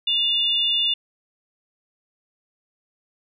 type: tone pair together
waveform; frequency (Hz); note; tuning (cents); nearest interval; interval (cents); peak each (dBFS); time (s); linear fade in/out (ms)
sine; 2841 / 3533; F7 / A7; +29 / +6; major third; 377; -21; 0.07-0.94; 5
effects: none